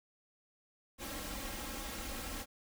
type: noise with comb filter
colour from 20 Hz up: pink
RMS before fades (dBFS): -42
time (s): 0.98-2.46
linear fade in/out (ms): 50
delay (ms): 3.7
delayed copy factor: +0.8
effects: none